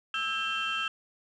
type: tone cluster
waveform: sine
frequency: 1311 / 1607 / 2705 / 3141 Hz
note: E6 / G6 / E7 / G7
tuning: -10 / +43 / +44 / +3 cents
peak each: -32 / -35 / -32 / -33 dBFS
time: 0.14-0.88 s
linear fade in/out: 2 ms
effects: tanh soft clip ceiling -23 dBFS